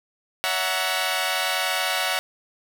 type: chord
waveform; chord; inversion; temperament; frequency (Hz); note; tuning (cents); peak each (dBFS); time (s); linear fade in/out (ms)
10% pulse; F# dominant seventh; second; equal with one note detuned; 565.4 / 659.3 / 740 / 932.3; C#5 / E5 / F#5 / A#5; +34 / 0 / 0 / 0; -22 / -20 / -17 / -22; 0.44-2.19; 0
effects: none